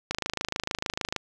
click train, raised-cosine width 0.2 ms, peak -10 dBFS, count 29, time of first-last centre 0.11-1.163 s, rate 26.6 Hz, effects none

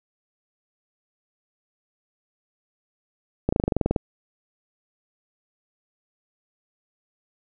slowing click train, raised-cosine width 2 ms, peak -7 dBFS, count 12, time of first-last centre 3.49-3.962 s, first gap 35 ms, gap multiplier 1.04, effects none

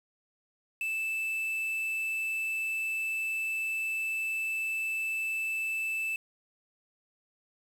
triangle tone with quantisation, 2637 Hz, E7, in tune, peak -28 dBFS, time 0.81-6.16 s, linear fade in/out 2 ms, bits 8, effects none

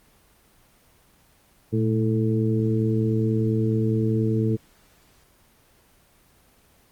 harmonic tone with a mistuned harmonic, 110 Hz, A2, in tune, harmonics 1 / 2 / 3 / 4, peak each -22 / -25 / -27 / -28 dBFS, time 1.72-4.57 s, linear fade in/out 20 ms, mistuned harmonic 1, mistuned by +85 cents, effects pink hiss -58 dBFS RMS until 6.91 s + Opus 24 kbps

